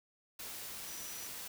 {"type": "tone in noise", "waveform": "sine", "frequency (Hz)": 5880, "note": "F#8", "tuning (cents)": -12, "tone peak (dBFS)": -49, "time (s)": [0.87, 1.27], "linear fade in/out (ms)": 5, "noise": "white", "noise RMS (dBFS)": -45, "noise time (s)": [0.39, 1.48], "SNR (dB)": -7, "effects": []}